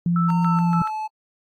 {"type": "tone with vibrato", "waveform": "sine", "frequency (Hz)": 171.2, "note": "F3", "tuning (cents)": -34, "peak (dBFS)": -17, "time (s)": [0.06, 0.82], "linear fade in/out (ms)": 2, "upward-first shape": "square", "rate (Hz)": 3.7, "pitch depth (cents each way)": 11}
{"type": "tone with tremolo", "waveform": "sine", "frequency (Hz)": 1318.5, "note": "E6", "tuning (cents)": 0, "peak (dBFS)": -23, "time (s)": [0.16, 0.9], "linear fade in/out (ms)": 2, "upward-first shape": "square", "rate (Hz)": 3.5, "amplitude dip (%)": 80}
{"type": "tone with pitch glide", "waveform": "triangle", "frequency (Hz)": [914, 865.2], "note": ["A#5", "A5"], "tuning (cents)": [-34, -29], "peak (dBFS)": -23, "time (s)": [0.28, 1.08], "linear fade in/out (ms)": 20, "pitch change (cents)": -95, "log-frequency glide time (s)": [0.44, 0.75]}
{"effects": ["AAC 48 kbps"]}